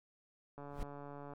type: click train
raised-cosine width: 1 ms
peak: -35 dBFS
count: 109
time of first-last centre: 0.58-1.335 s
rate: 143 Hz
type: noise with exponential growth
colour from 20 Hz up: brown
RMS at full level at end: -36 dBFS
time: 0.67-0.83 s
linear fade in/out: 1 ms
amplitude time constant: 34 ms
effects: MP3 96 kbps